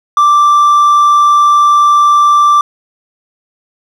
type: tone with hard clipping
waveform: triangle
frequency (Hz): 1174.7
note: D6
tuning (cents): 0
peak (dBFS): -5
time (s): 0.17-2.61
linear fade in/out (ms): 2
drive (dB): 5
effects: none